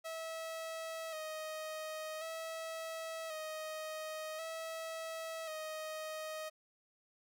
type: tone with vibrato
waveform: sawtooth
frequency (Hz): 637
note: D#5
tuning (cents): +41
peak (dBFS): -37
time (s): 0.04-6.5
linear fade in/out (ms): 20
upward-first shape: square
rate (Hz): 0.46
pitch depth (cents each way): 32
effects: none